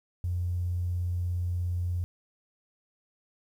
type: tone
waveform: triangle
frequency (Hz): 88.3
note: F2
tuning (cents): +20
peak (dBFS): -23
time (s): 0.24-2.04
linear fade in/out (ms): 0
effects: tanh soft clip ceiling -25 dBFS + 10-bit